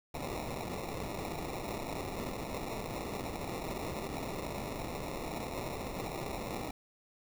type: noise with sample-and-hold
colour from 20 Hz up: white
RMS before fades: -39 dBFS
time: 0.14-6.71 s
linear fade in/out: 5 ms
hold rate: 1575 Hz
effects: none